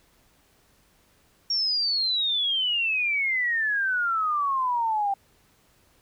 sine exponential sweep, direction down, 5588 to 780 Hz, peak -22 dBFS, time 1.5-5.14 s, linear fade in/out 5 ms, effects pink hiss -62 dBFS RMS until 6.01 s

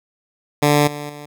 10% pulse tone with level steps, 146.83 Hz, D3, in tune, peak -4 / -19 / -25 dBFS, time 0.62-1.26 s, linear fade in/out 10 ms, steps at 0.87 / 1.09 s, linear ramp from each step 5 ms, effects none

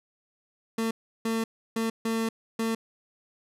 30% pulse tone bursts at uneven times, 225.1 Hz, A3, 40 cents sharp, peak -23 dBFS, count 5, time 0.78-0.91 / 1.25-1.44 / 1.76-1.9 / 2.05-2.29 / 2.59-2.75 s, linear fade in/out 5 ms, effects resampled to 32000 Hz

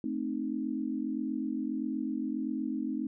sine chord, A diminished, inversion none, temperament equal with one note detuned, 220 / 261.6 / 309.3 Hz, A3 / C4 / Eb4, 0 / 0 / -10 cents, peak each -36 / -34 / -35 dBFS, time 0.04-3.07 s, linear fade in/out 2 ms, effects none

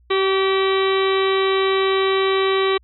harmonic tone with a mistuned harmonic, 385.6 Hz, G4, 28 cents flat, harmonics 1 / 2 / 3 / 4 / 5 / 6 / 7 / 8 / 9 / 10, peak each -17 / -31 / -23 / -35 / -29 / -29 / -35 / -31 / -36 / -29 dBFS, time 0.1-2.78 s, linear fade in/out 10 ms, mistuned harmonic 3, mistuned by -15 cents, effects added 60 Hz sine -51 dBFS peak until 2.83 s

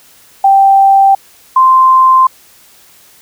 sine tone pair in turn, 783 / 1042.8 Hz, G5 / C6, -2 / -6 cents, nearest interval perfect fourth, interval 496 cents, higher second, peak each -3 dBFS, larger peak neither, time 0.44-1.15 / 1.56-2.27 s, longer neither, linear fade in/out 5 ms, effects white hiss -43 dBFS RMS until 3.21 s

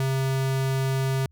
square tone, 133.6 Hz, C3, 36 cents sharp, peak -23 dBFS, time 0-1.26 s, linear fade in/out 2 ms, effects added 76 Hz sine -55 dBFS peak until 1.31 s

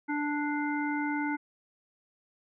harmonic tone with a mistuned harmonic, 293.7 Hz, D4, in tune, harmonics 1 / 3 / 5 / 7, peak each -30 / -35 / -37 / -38 dBFS, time 0.08-1.37 s, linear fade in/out 20 ms, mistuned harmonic 7, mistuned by +23 cents, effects none

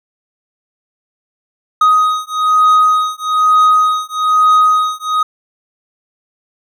triangle beating tone pair, 1252 / 1253.1 Hz, D#6 / D#6, +10 / +12 cents, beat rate 1.1 Hz, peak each -10 dBFS, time 1.81-5.23 s, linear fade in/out 5 ms, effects none

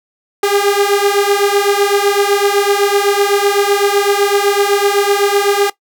sawtooth beating tone pair, 400 / 407.9 Hz, G4 / G#4, +35 / -31 cents, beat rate 7.9 Hz, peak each -10 dBFS, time 0.43-5.7 s, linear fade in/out 5 ms, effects noise-tail reverb RT60 0.1 s tail -18 dB re dry

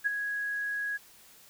sine tone with ADSR envelope, 1661.2 Hz, G#6, in tune, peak -22 dBFS, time 0.04-0.98 s, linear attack 26 ms, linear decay 16 ms, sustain -8 dB, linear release 22 ms, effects white hiss -56 dBFS RMS until 1.49 s

